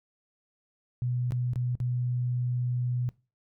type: tone with dropouts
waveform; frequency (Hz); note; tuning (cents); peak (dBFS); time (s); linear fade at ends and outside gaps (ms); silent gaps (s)
sine; 123.47; B2; 0; -26; 1.02-3.09; 0; 1.308-1.321 / 1.534-1.558 / 1.753-1.802
effects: noise-tail reverb RT60 0.3 s tail -21 dB re dry